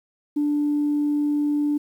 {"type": "tone", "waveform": "sine", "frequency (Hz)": 293.7, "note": "D4", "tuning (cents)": 0, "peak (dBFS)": -18, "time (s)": [0.36, 1.78], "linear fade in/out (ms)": 10, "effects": ["tanh soft clip ceiling -15 dBFS", "9-bit"]}